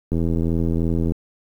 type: click train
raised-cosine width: 3 ms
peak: -10 dBFS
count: 84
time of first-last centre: 0.12-1.12 s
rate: 83 Hz
effects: 8-bit